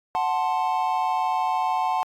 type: chord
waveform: triangle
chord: F# diminished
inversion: none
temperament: equal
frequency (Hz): 740 / 880 / 1046.5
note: F#5 / A5 / C6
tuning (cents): 0 / 0 / 0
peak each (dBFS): -23 / -23 / -26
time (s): 0.15-2.03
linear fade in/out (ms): 0
effects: AAC 64 kbps